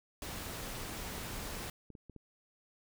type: noise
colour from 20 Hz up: pink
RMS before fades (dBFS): -42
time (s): 0.22-1.7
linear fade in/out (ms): 2
type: clicks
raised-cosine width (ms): 3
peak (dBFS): -37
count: 12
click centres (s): 0.832 / 0.893 / 0.991 / 1.18 / 1.254 / 1.316 / 1.38 / 1.634 / 1.903 / 1.952 / 2.097 / 2.163
effects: none